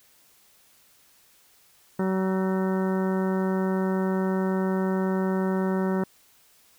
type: harmonic tone with a mistuned harmonic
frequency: 189.1 Hz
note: F#3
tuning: 38 cents sharp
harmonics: 1 / 2 / 3 / 4 / 5 / 6 / 7 / 8 / 10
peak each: -24 / -28 / -34 / -40 / -36 / -44 / -41 / -42 / -44 dBFS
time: 1.99-6.04 s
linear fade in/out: 5 ms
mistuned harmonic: 10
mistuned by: -57 cents
effects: white hiss -59 dBFS RMS until 6.78 s